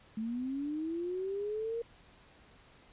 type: linear sweep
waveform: sine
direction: up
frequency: 214.8 to 470 Hz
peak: -33 dBFS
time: 0.17-1.82 s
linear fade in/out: 5 ms
effects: pink hiss -60 dBFS RMS until 2.92 s + resampled to 8000 Hz